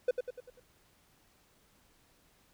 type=tone with echo; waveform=triangle; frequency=499.3 Hz; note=B4; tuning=19 cents sharp; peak=-22 dBFS; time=0.08-0.11 s; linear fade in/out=5 ms; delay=98 ms; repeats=5; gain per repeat=-6 dB; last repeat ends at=0.6 s; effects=pink hiss -67 dBFS RMS until 2.53 s